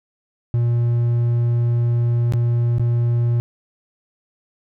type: tone with dropouts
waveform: triangle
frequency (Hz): 118.8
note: A#2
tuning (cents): +33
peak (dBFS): -13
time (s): 0.54-3.4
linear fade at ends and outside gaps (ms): 0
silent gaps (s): 2.323-2.336 / 2.783-2.796
effects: none

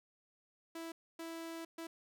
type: tone bursts at uneven times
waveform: sawtooth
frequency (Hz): 329.6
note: E4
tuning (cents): 0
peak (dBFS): -39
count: 3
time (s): 0.75-0.92 / 1.19-1.65 / 1.78-1.87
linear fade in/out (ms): 5
effects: none

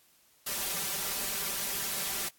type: noise with comb filter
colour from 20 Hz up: white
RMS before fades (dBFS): -33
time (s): 0.46-2.29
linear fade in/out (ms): 10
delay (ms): 5.1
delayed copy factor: +0.8
effects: white hiss -64 dBFS RMS until 2.38 s + AAC 64 kbps

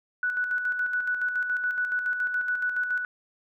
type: tone with tremolo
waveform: sine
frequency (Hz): 1480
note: F#6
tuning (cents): 0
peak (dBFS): -23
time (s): 0.23-3.05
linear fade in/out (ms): 2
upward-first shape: square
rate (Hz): 7.1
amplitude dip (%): 45
effects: none

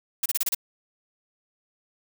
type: noise bursts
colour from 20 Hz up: blue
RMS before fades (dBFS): -24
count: 6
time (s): 0.23-0.548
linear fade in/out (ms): 5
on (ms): 28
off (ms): 30
effects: none

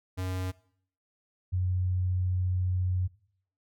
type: tone pair in turn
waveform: square / sine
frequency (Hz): 92.5 / 91.44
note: F#2 / F#2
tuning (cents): 0 / -20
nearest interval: unison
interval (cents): 20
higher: first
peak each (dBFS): -31 / -25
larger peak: second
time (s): 0.17-0.52 / 1.52-3.08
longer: second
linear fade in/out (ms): 20
effects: noise-tail reverb RT60 0.6 s tail -20 dB re dry

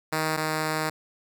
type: tone pair in turn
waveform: 5% pulse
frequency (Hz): 157.1 / 156.26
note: D#3 / D#3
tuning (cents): +17 / +8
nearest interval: unison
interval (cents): 9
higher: first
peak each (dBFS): -13 / -14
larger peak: first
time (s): 0.12-0.37 / 0.37-0.9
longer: second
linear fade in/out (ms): 10
effects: none

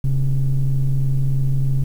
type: ring-modulated tone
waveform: triangle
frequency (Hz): 61.5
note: B1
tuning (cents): -7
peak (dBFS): -8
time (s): 0.04-1.84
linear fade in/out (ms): 5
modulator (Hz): 73.1
effects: tanh soft clip ceiling -9 dBFS + 8-bit

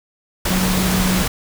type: tone in noise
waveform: sine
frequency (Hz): 185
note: F#3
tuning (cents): 0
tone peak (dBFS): -17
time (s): 0.5-1.23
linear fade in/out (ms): 5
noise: pink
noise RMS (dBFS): -20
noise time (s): 0.45-1.28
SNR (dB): 0
effects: none

